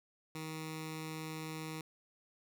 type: tone with notch filter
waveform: 10% pulse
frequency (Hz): 157.9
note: D#3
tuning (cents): +26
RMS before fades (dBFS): -43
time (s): 0.35-1.81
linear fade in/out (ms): 2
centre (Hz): 650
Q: 1.1
effects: none